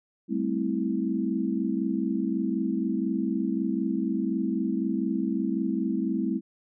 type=chord; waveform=sine; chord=A minor seventh; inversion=third; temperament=equal with one note detuned; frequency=196 / 220 / 261.6 / 326.6 Hz; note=G3 / A3 / C4 / E4; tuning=0 / 0 / 0 / -16 cents; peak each=-30 dBFS; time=0.28-6.41 s; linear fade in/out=50 ms; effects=none